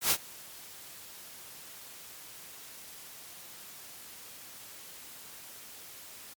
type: noise with ADSR envelope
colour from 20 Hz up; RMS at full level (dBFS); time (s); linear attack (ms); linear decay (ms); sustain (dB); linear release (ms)
white; -24; 0.01-6.34; 100; 61; -24; 12
effects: high-pass 60 Hz 12 dB/octave + MP3 96 kbps